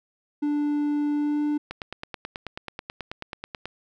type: tone with pitch glide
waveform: triangle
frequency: 293.7 to 296.3 Hz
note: D4 to D4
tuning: 0 to +15 cents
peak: -20 dBFS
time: 0.42-1.58 s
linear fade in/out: 10 ms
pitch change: +15 cents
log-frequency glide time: 1.14-1.43 s
type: click train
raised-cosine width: 0.3 ms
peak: -17 dBFS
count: 19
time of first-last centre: 1.71-3.656 s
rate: 9.25 Hz
effects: none